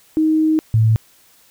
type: tone pair in turn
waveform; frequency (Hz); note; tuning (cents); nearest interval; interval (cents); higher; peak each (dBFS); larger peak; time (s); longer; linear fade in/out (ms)
sine; 313.8 / 110.95; D#4 / A2; +15 / +15; octave + tritone; 1800; first; -12 / -10; second; 0.17-0.59 / 0.74-0.96; first; 0
effects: white hiss -52 dBFS RMS until 1.5 s